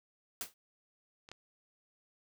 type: noise with exponential decay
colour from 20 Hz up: white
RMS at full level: -35 dBFS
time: 0.41-0.54 s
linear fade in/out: 1 ms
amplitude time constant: 27 ms
type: clicks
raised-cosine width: 0.2 ms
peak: -35 / -28 dBFS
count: 2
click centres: 1.289 / 1.316 s
effects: none